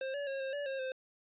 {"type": "tone with pitch steps", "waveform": "square", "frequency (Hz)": [530, 571, 543, 534, 576, 537, 521], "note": ["C5", "D5", "C#5", "C5", "D5", "C5", "C5"], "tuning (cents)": [22, -49, -36, 35, -34, 45, -7], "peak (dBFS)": -36, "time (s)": [0.01, 0.92], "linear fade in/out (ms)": 2, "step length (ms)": 130, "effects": ["resampled to 8000 Hz", "13-bit"]}